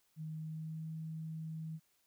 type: tone with pitch glide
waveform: sine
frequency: 157 to 159.47 Hz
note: D#3 to D#3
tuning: +16 to +43 cents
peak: -40 dBFS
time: 0.16-1.8 s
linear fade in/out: 50 ms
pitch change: +27 cents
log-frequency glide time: 0.36-0.87 s
effects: white hiss -75 dBFS RMS until 2.06 s